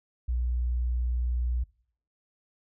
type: tone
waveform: sine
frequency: 60.7 Hz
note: B1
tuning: 29 cents flat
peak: -25 dBFS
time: 0.28-1.64 s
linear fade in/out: 10 ms
effects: noise-tail reverb RT60 0.6 s tail -23 dB re dry